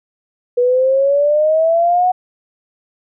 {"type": "exponential sweep", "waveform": "sine", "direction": "up", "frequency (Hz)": [484.2, 740], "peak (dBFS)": -10, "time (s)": [0.57, 2.12], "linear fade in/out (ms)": 10, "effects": []}